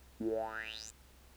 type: tone with band-pass filter sweep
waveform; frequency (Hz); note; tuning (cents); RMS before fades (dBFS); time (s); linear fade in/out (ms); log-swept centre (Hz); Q
10% pulse; 110; A2; 0; -39; 0.2-0.91; 10; 240 to 8100; 9.2
effects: added 64 Hz sine -59 dBFS peak until 1.36 s + pink hiss -63 dBFS RMS until 1.36 s